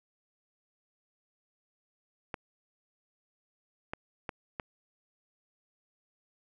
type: clicks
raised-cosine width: 0.5 ms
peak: -20 dBFS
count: 4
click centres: 2.342 / 3.935 / 4.292 / 4.598 s
effects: none